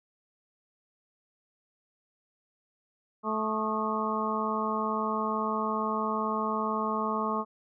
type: harmonic tone with a mistuned harmonic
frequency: 217.8 Hz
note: A3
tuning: 17 cents flat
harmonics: 1 / 2 / 3 / 4 / 5 / 6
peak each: -33 / -35 / -37 / -36 / -31 / -36 dBFS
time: 3.23-7.45 s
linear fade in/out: 50 ms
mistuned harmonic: 6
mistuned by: -98 cents
effects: none